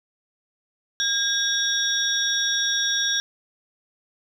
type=tone cluster; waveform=sine; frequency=1618 / 3434 / 3747 / 5610 Hz; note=G#6 / A7 / A#7 / F8; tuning=-46 / -43 / +8 / +7 cents; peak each=-26 dBFS; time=1-3.2 s; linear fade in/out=0 ms; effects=8-bit